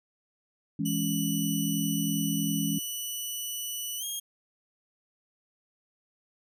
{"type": "chord", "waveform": "sine", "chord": "C# minor", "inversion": "first", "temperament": "equal", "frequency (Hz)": [164.81, 207.7, 277.2], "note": ["E3", "G#3", "C#4"], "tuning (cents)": [0, 0, 0], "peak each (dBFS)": -31, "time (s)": [0.79, 2.79], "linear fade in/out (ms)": 5}
{"type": "tone with pitch glide", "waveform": "10% pulse", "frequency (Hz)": [2960, 3247], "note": ["F#7", "G#7"], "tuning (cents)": [0, -40], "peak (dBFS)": -25, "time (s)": [0.85, 4.2], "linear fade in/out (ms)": 10, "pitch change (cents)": 160, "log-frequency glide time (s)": [3.98, 4.04]}
{"effects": []}